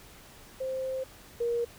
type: tone pair in turn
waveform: sine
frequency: 524 / 472.1 Hz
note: C5 / A#4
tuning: +2 / +22 cents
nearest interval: major second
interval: 180 cents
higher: first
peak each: -30 / -26 dBFS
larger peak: second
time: 0.6-1.04 / 1.4-1.65 s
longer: first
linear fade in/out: 10 ms
effects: pink hiss -52 dBFS RMS until 1.78 s